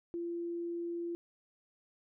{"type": "tone", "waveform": "sine", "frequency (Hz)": 342.2, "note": "F4", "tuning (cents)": -35, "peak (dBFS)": -35, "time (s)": [0.14, 1.15], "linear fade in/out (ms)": 0, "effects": []}